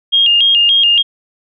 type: tone with vibrato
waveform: sine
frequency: 3027 Hz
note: F#7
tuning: 39 cents sharp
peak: -7 dBFS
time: 0.12-1.03 s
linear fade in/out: 20 ms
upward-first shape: square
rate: 3.5 Hz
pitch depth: 120 cents each way
effects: none